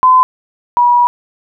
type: tone pair in turn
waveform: sine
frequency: 1021 / 967.6 Hz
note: C6 / B5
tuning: -43 / -36 cents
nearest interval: minor second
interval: 93 cents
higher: first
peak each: -4 / -6 dBFS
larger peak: first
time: 0.03-0.23 / 0.77-1.07 s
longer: second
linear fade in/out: 0 ms
effects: none